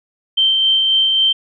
sine tone with tremolo, 3125 Hz, G7, 6 cents flat, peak -10 dBFS, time 0.37-1.33 s, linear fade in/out 10 ms, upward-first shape sine, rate 3.7 Hz, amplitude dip 25%, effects none

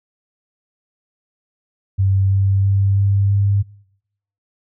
sine tone with pitch steps, 96.8 / 97.64 / 98.49 / 99.35 / 100.21 Hz, G2 / G2 / G2 / G2 / G2, -21 / -6 / +9 / +24 / +39 cents, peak -12 dBFS, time 1.98-3.63 s, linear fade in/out 20 ms, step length 330 ms, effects noise-tail reverb RT60 0.8 s tail -26 dB re dry

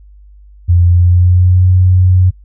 sine tone with pitch glide, 87.31 to 91.76 Hz, F2 to F#2, 0 to -14 cents, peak -5 dBFS, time 0.68-2.31 s, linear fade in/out 20 ms, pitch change +86 cents, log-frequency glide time 0.86-1.67 s, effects noise-tail reverb RT60 0.1 s tail -21 dB re dry + added 50 Hz sine -36 dBFS peak until 2.44 s

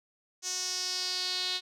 sawtooth tone with band-pass filter sweep, 366.6 Hz, F#4, 16 cents flat, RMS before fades -33 dBFS, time 0.42-1.61 s, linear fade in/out 50 ms, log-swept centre 6200 to 3900 Hz, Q 4.6, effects none

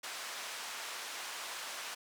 pink band-pass noise, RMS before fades -43 dBFS, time 0.03-1.95 s, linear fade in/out 10 ms, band 920 to 9100 Hz, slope 12 dB/octave, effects none

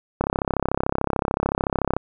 click train, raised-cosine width 1 ms, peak -6 dBFS, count 60, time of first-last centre 0.21-1.966 s, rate 33.6 Hz, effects none

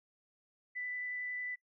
sine tone with vibrato, 1988 Hz, B6, 11 cents sharp, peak -37 dBFS, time 0.75-1.56 s, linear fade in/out 20 ms, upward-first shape triangle, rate 11 Hz, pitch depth 8 cents each way, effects noise-tail reverb RT60 0.1 s tail -22 dB re dry

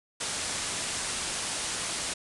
white low-pass noise, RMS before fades -33 dBFS, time 0.2-2.14 s, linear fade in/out 10 ms, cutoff 10000 Hz, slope 96 dB/octave, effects none

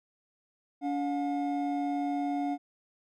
triangle tone pair together, 285.3 / 718.3 Hz, C#4 / F5, +50 / +48 cents, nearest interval octave + major third, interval 1598 cents, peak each -28 / -31 dBFS, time 0.81-2.58 s, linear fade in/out 50 ms, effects none

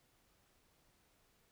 silence, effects pink hiss -73 dBFS RMS until 1.51 s

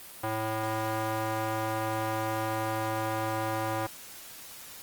square tone with band-pass filter, 110 Hz, A2, in tune, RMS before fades -31 dBFS, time 0.23-3.87 s, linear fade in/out 10 ms, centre 900 Hz, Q 1.1, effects white hiss -46 dBFS RMS until 4.82 s + Opus 32 kbps

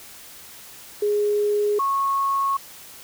sine tone pair in turn, 415.1 / 1098.6 Hz, G#4 / C#6, -1 / -16 cents, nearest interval octave + perfect fourth, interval 1685 cents, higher second, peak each -18 / -19 dBFS, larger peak first, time 1.02-1.79 / 1.79-2.57 s, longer second, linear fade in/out 5 ms, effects white hiss -43 dBFS RMS until 3.03 s

